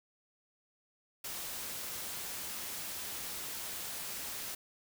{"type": "noise", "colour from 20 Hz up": "white", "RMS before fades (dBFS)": -41, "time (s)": [1.24, 4.55], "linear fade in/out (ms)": 5, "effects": []}